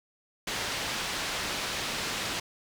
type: low-pass noise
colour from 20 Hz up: white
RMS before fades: -33 dBFS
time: 0.47-2.4 s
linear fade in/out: 5 ms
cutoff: 4500 Hz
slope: 12 dB/octave
effects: none